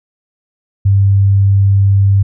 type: tone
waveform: sine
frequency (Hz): 98.7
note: G2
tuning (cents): +12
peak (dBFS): -6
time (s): 0.85-2.23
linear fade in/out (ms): 10
effects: none